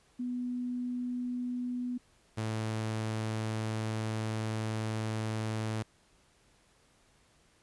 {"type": "tone pair in turn", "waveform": ["sine", "sawtooth"], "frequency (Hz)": [246.9, 109.98], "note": ["B3", "A2"], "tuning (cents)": [0, 0], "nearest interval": "octave + major second", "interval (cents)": 1400, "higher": "first", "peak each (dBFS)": [-32, -28], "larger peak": "second", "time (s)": [[0.19, 1.98], [2.37, 5.83]], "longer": "second", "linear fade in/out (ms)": 10, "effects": ["pink hiss -66 dBFS RMS until 7.62 s", "resampled to 24000 Hz"]}